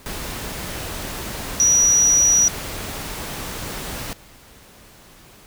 sine tone in noise, 5820 Hz, F#8, 29 cents flat, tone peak -12 dBFS, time 1.6-2.48 s, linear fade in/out 0 ms, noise pink, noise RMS -30 dBFS, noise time 0.06-4.13 s, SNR +15 dB, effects pink hiss -47 dBFS RMS until 5.46 s

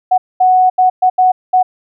sine tone bursts at uneven times, 740 Hz, F#5, in tune, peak -6 dBFS, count 6, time 0.11-0.18 / 0.4-0.7 / 0.78-0.9 / 1.02-1.1 / 1.18-1.32 / 1.53-1.63 s, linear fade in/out 10 ms, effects none

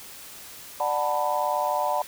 sine chord, B minor seventh, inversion first, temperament just, 592.7 / 740.8 / 889 / 987.8 Hz, D5 / F#5 / A5 / B5, +16 / +2 / +18 / 0 cents, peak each -28 dBFS, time 0.8-2.02 s, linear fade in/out 2 ms, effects white hiss -43 dBFS RMS until 2.07 s

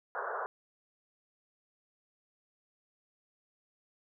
white band-pass noise, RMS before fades -37 dBFS, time 0.15-0.46 s, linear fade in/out 0 ms, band 400 to 1600 Hz, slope 96 dB/octave, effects none

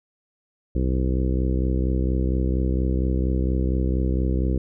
harmonic tone, 64.3 Hz, C2, 30 cents flat, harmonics 1 / 2 / 3 / 4 / 5 / 6 / 7 / 8, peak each -21 / -28 / -29 / -32 / -30 / -34 / -36 / -38 dBFS, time 0.75-4.58 s, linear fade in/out 5 ms, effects none

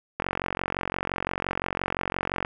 click train, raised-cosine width 0.5 ms, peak -11 dBFS, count 104, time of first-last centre 0.2-2.449 s, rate 45.8 Hz, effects none

